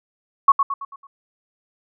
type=tone with echo; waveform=sine; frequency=1108.7 Hz; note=C#6; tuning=in tune; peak=-7 dBFS; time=0.48-0.52 s; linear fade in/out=5 ms; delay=110 ms; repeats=5; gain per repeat=-7 dB; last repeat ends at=1.07 s; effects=none